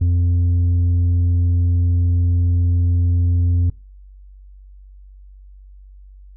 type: tone with tanh clipping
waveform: sine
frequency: 87.31 Hz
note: F2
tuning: in tune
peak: -14 dBFS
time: 0.01-3.7 s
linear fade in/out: 5 ms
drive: 4 dB
effects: noise-tail reverb RT60 0.3 s tail -22 dB re dry + added 48 Hz sine -39 dBFS peak until 6.36 s